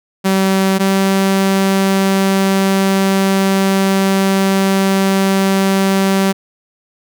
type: tone pair in turn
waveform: sawtooth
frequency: 191.9 / 193.57 Hz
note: G3 / G3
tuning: -37 / -22 cents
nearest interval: unison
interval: 15 cents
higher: second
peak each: -7 dBFS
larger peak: neither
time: 0.24-0.79 / 0.79-6.33 s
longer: second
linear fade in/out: 20 ms
effects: none